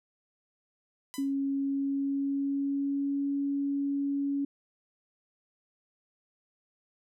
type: tone with exponential decay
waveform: 5% pulse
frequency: 1000 Hz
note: B5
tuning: 21 cents sharp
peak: -26 dBFS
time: 1.14-1.34 s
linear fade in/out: 0 ms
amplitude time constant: 42 ms
type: tone with pitch glide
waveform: sine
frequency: 275.4 to 280.5 Hz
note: C#4 to C#4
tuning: -11 to +21 cents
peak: -27 dBFS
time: 1.18-4.45 s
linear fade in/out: 5 ms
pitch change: +32 cents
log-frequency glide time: 1.5-3.28 s
effects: none